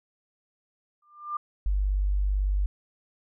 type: tone with exponential growth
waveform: sine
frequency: 1195 Hz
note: D6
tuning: 30 cents sharp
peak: -25 dBFS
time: 1.02-1.37 s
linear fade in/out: 5 ms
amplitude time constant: 76 ms
type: tone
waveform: sine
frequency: 49 Hz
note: G1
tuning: in tune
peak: -22 dBFS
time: 1.66-2.66 s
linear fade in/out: 0 ms
effects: none